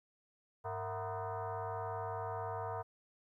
sine tone with frequency modulation, 101.6 Hz, G#2, 38 cents flat, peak -37 dBFS, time 0.64-2.83 s, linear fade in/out 20 ms, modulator 281 Hz, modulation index 3.8, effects 13-bit

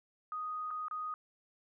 sine tone with dropouts, 1244.5 Hz, D#6, in tune, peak -36 dBFS, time 0.32-1.14 s, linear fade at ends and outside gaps 1 ms, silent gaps 0.706-0.71 / 0.883-0.911 s, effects none

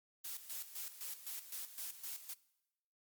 blue noise with tremolo, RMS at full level -44 dBFS, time 0.24-2.34 s, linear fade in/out 10 ms, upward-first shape square, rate 3.9 Hz, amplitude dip 70%, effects noise-tail reverb RT60 0.9 s tail -20 dB re dry + MP3 96 kbps

